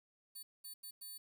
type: tone bursts at uneven times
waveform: 10% pulse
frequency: 4500 Hz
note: C#8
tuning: 25 cents sharp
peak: -40 dBFS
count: 4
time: 0.35-0.43 / 0.64-0.74 / 0.83-0.91 / 1.01-1.18 s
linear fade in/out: 10 ms
effects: 11-bit